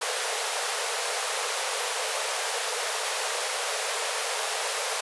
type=high-pass noise; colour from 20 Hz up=pink; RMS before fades=-29 dBFS; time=0.01-5.01 s; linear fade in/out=10 ms; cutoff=430 Hz; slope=96 dB/octave; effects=resampled to 24000 Hz